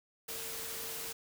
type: tone in noise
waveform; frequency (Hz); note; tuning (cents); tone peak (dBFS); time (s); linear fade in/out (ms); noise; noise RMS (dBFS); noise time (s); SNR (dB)
sine; 453; A#4; -50; -50; 0.28-1.13; 10; white; -41; 0.28-1.13; -12
effects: none